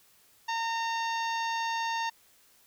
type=harmonic tone; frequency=915 Hz; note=A#5; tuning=32 cents flat; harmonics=1 / 2 / 3 / 4 / 5 / 6 / 7; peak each=-30 / -36 / -40 / -42 / -44 / -46 / -47 dBFS; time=0.48-2.1 s; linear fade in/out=10 ms; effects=white hiss -62 dBFS RMS until 2.66 s